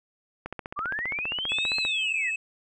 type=click train; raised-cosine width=0.5 ms; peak=-19 dBFS; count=22; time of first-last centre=0.46-1.851 s; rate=15.1 Hz
type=linear two-way sweep; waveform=sine; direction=up then down; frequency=1120 to 4186 to 1788 Hz; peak=-28 dBFS; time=0.76-2.31 s; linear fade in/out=20 ms; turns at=1.78 s
type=tone; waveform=triangle; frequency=2590 Hz; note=E7; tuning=31 cents flat; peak=-25 dBFS; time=1.49-2.36 s; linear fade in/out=5 ms
effects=resampled to 24000 Hz